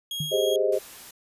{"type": "tone", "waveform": "40% pulse", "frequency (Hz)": 3279, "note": "G#7", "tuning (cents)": -23, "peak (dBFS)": -29, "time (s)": [0.11, 0.56], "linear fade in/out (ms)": 2}
{"type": "tone with exponential decay", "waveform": "sine", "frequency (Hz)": 151.8, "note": "D#3", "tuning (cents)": -42, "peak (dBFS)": -24, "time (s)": [0.2, 0.39], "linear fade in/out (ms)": 5, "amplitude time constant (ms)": 41}
{"type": "chord", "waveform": "sine", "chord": "Ab major seventh", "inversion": "third", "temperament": "equal", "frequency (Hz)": [392, 415.3, 523.3, 622.3], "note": ["G4", "Ab4", "C5", "Eb5"], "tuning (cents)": [0, 0, 0, 0], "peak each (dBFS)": -26, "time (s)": [0.31, 0.79], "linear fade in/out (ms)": 20}
{"type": "noise", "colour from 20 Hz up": "white", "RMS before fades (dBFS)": -44, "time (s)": [0.72, 1.11], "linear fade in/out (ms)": 5}
{"effects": ["resampled to 32000 Hz"]}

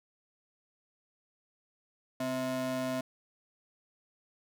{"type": "ring-modulated tone", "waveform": "square", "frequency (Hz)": 195.4, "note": "G3", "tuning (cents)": -5, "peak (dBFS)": -29, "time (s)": [2.2, 3.01], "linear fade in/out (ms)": 5, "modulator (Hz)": 453, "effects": []}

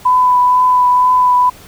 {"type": "tone with vibrato", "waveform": "sine", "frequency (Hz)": 998, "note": "B5", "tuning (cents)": 18, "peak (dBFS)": -7, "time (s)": [0.05, 1.5], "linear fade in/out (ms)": 10, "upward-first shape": "triangle", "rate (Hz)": 2.1, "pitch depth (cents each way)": 16, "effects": ["pink hiss -39 dBFS RMS until 1.67 s"]}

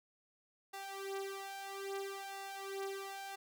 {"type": "tone with flanger", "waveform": "sawtooth", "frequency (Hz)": 392, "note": "G4", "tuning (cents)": 0, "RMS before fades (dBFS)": -44, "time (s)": [0.73, 3.36], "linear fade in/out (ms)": 10, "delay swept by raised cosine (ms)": [1.1, 3.8], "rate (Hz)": 0.6, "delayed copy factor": 0.9, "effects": []}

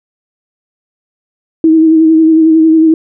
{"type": "tone with vibrato", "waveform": "sine", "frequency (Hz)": 320, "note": "D#4", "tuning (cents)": 49, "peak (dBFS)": -3, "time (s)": [1.64, 2.94], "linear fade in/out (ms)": 2, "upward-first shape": "sine", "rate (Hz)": 11, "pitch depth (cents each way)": 29, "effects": []}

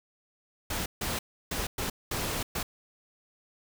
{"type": "noise bursts at uneven times", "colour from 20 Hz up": "pink", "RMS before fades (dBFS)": -32, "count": 6, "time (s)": [[0.7, 0.86], [1.01, 1.19], [1.51, 1.67], [1.78, 1.9], [2.11, 2.43], [2.55, 2.63]], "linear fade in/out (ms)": 5, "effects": []}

